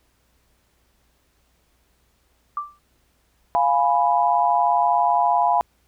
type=tone with exponential decay; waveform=sine; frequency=1174.7 Hz; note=D6; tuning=in tune; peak=-20 dBFS; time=2.57-2.79 s; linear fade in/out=2 ms; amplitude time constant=46 ms
type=chord; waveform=sine; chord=F diminished; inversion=none; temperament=equal; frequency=698.5 / 830.6 / 987.8 Hz; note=F5 / Ab5 / Cb6; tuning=0 / 0 / 0 cents; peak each=-20 dBFS; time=3.55-5.61 s; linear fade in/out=0 ms
effects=added 60 Hz sine -65 dBFS peak until 5.87 s + pink hiss -65 dBFS RMS until 5.87 s